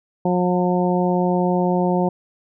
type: harmonic tone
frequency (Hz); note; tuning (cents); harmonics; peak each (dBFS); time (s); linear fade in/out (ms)
179.6; F3; +49; 1 / 2 / 3 / 4 / 5; -19 / -22 / -24 / -25 / -26; 0.25-2.09; 5
effects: none